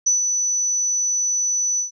sine tone with ADSR envelope, 5970 Hz, F#8, 15 cents sharp, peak -13 dBFS, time 0.06-1.91 s, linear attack 10 ms, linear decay 130 ms, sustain -5 dB, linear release 120 ms, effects none

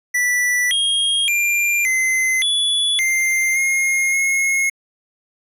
square tone with pitch steps, 1968 / 3253 / 2386 / 2057 / 3422 / 2097 / 2141 / 2164 Hz, B6 / G#7 / D7 / C7 / A7 / C7 / C7 / C#7, -7 / -37 / +27 / -30 / -49 / +3 / +39 / -42 cents, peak -16 dBFS, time 0.14-4.7 s, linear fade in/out 10 ms, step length 570 ms, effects resampled to 32000 Hz

